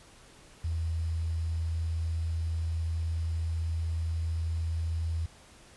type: tone with quantisation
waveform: sine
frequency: 82 Hz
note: E2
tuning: 9 cents flat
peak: -28 dBFS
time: 0.64-5.26 s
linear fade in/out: 5 ms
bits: 9
effects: pink hiss -55 dBFS RMS until 5.76 s + resampled to 24000 Hz